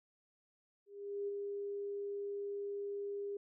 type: tone with ADSR envelope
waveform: sine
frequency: 403.7 Hz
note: G#4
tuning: 49 cents flat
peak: -35 dBFS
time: 0.86-3.37 s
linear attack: 420 ms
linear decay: 20 ms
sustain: -3 dB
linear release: 4 ms
effects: none